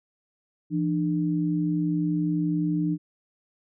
sine tone pair together, 168.54 / 300.3 Hz, E3 / D4, +39 / +39 cents, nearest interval minor seventh, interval 1000 cents, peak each -25 dBFS, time 0.7-2.98 s, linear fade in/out 50 ms, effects none

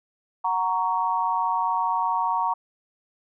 sine chord, F# major, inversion none, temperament equal with one note detuned, 740 / 932.3 / 1117.1 Hz, F#5 / A#5 / C#6, 0 / 0 / +13 cents, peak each -29 / -23 / -27 dBFS, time 0.44-2.54 s, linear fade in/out 10 ms, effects none

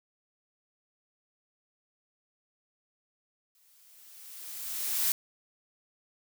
blue noise with exponential growth, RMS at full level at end -26 dBFS, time 3.55-5.12 s, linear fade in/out 1 ms, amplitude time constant 340 ms, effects none

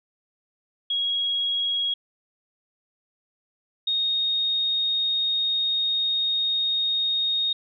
sine tone pair in turn, 3306 / 3718 Hz, G#7 / A#7, -9 / -5 cents, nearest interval major second, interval 204 cents, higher second, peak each -22 / -21 dBFS, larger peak second, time 0.9-1.94 / 3.87-7.53 s, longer second, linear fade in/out 5 ms, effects none

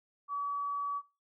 sine tone, 1141 Hz, C#6, 50 cents sharp, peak -32 dBFS, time 0.28-1.02 s, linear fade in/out 50 ms, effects noise-tail reverb RT60 0.3 s tail -20 dB re dry

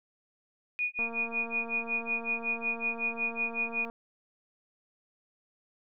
sine tone with tremolo, 2460 Hz, D#7, 20 cents flat, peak -26 dBFS, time 0.79-3.85 s, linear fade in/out 0 ms, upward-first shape sine, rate 5.4 Hz, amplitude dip 100%
click train, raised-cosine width 1 ms, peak -29 dBFS, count 673, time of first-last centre 0.99-3.899 s, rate 231 Hz
effects none

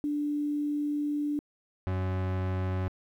sine / 40% pulse tone pair in turn, 293.7 / 93.05 Hz, D4 / F#2, 0 / +10 cents, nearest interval octave + minor sixth, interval 1990 cents, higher first, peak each -27 dBFS, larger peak neither, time 0.04-1.39 / 1.87-2.88 s, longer first, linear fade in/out 0 ms, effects low-pass 2000 Hz 12 dB/octave + 10-bit

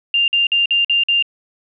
sine tone bursts, 2794 Hz, F7, in tune, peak -12 dBFS, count 6, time 0.14-1.225 s, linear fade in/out 2 ms, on 140 ms, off 49 ms, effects none

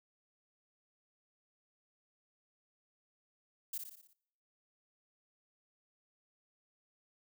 violet noise with echo, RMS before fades -39 dBFS, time 3.73-3.78 s, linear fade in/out 5 ms, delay 59 ms, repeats 6, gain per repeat -5 dB, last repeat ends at 4.134 s, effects noise-tail reverb RT60 0.8 s tail -25 dB re dry

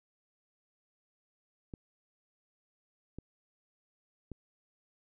clicks, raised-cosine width 3 ms, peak -29 dBFS, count 3, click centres 1.738 / 3.186 / 4.317 s, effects none

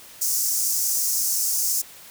pink high-pass noise, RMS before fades -23 dBFS, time 0.21-1.82 s, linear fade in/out 10 ms, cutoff 5400 Hz, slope 48 dB/octave, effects white hiss -45 dBFS RMS until 2.1 s

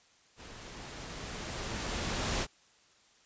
pink noise with level ramp, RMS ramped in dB -49 to -31 dBFS, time 0.36-2.47 s, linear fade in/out 50 ms, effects white hiss -64 dBFS RMS until 3.25 s + resampled to 16000 Hz

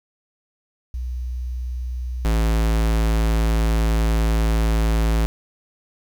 sine / square tone pair in turn, 61.74 / 55.15 Hz, B1 / A1, 0 / +5 cents, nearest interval major second, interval 195 cents, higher first, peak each -24 / -17 dBFS, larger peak second, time 0.94-2.25 / 2.25-5.26 s, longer second, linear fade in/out 0 ms, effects 9-bit

